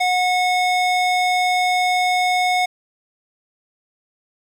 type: tone with band-pass filter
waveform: square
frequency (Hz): 729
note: F#5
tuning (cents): -26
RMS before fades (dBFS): -18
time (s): 0-2.66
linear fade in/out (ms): 10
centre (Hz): 2100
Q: 0.57
effects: 8-bit